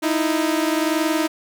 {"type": "tone pair together", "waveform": "sawtooth", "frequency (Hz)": [311.1, 332.2], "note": ["D#4", "E4"], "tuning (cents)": [0, 13], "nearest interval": "minor second", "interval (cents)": 113, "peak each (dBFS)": [-16, -19], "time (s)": [0.02, 1.28], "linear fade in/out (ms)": 20, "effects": []}